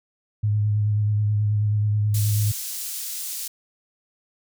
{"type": "tone with vibrato", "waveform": "sine", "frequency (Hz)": 105, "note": "G#2", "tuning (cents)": 19, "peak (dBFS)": -18, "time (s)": [0.43, 2.52], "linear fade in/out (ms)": 10, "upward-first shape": "sine", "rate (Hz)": 9.3, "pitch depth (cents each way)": 24}
{"type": "high-pass noise", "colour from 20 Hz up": "pink", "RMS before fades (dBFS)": -31, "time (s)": [2.14, 3.48], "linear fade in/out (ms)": 5, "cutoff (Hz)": 6400, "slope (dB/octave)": 12}
{"effects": []}